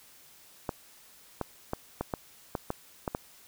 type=clicks; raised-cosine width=1 ms; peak=-16 dBFS; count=9; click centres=0.692 / 1.413 / 1.734 / 2.01 / 2.138 / 2.552 / 2.704 / 3.078 / 3.149 s; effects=white hiss -56 dBFS RMS until 3.47 s